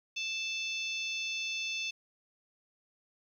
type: harmonic tone with a mistuned harmonic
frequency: 880 Hz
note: A5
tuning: in tune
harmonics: 3 / 4 / 5 / 6 / 7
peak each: -35 / -39 / -46 / -46 / -46 dBFS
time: 0.16-1.91 s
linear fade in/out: 10 ms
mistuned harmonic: 7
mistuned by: +32 cents
effects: 11-bit